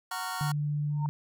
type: chord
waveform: sawtooth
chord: Gb major seventh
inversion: none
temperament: just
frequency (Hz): 740 / 925 / 1110 / 1387.5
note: Gb5 / Bb5 / Db6 / F6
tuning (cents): 0 / -14 / +2 / -12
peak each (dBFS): -34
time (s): 0.11-0.52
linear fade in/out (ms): 5
type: tone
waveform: sine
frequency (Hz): 147.5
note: D3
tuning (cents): +8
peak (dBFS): -27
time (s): 0.41-1.09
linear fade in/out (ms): 0
type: tone with exponential growth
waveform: sine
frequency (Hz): 918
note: A#5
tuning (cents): -27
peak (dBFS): -30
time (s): 0.9-1.06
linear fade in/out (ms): 1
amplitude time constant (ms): 34
effects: none